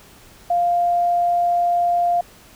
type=tone; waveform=sine; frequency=698.5 Hz; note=F5; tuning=in tune; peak=-15 dBFS; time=0.5-2.21 s; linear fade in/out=5 ms; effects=pink hiss -47 dBFS RMS until 2.55 s